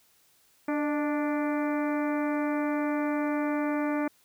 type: harmonic tone with a mistuned harmonic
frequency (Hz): 293.7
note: D4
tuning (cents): 0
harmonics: 1 / 2 / 3 / 4 / 5 / 6 / 7 / 8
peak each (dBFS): -27 / -33 / -37 / -39 / -41 / -43 / -44 / -45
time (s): 0.68-4.08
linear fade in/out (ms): 5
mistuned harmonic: 2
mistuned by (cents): +42
effects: white hiss -64 dBFS RMS until 4.24 s